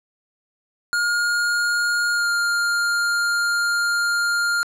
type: tone with pitch glide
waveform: square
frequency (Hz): 1423 to 1405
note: F6 to F6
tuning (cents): +32 to +10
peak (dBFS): -19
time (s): 0.93-4.63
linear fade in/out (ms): 0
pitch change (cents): -22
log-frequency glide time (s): 2.13-2.28
effects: low-pass 10000 Hz 12 dB/octave